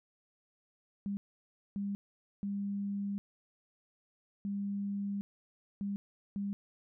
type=tone bursts at uneven times; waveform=sine; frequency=200.5 Hz; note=G3; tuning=39 cents sharp; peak=-33 dBFS; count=6; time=1.06-1.17 / 1.76-1.95 / 2.43-3.18 / 4.45-5.21 / 5.81-5.96 / 6.36-6.53 s; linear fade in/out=0 ms; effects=none